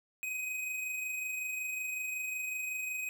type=tone with amplitude modulation; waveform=square; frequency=2514 Hz; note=D#7; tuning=17 cents sharp; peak=-34 dBFS; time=0.23-3.09 s; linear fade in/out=0 ms; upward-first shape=sine; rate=25.4 Hz; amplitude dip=35%; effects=none